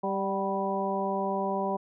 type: harmonic tone with a mistuned harmonic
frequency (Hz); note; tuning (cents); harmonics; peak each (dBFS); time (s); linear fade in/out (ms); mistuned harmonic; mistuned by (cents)
196; G3; 0; 1 / 2 / 3 / 4 / 5; -33 / -33 / -33 / -33 / -33; 0.03-1.77; 10; 4; -35
effects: none